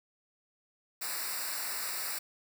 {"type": "noise with comb filter", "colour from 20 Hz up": "white", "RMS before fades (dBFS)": -36, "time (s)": [1.01, 2.19], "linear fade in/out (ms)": 10, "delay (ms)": 0.31, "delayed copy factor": -0.95, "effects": []}